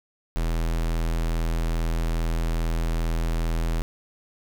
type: tone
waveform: square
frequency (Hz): 41.2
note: E1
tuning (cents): 0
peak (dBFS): -23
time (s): 0.36-3.82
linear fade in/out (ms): 0
effects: none